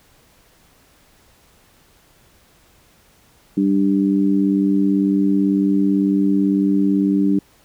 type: harmonic tone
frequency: 98 Hz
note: G2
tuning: in tune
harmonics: 2 / 3 / 4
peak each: -17 / -16 / -28 dBFS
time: 3.57-7.39 s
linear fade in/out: 5 ms
effects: pink hiss -54 dBFS RMS until 7.64 s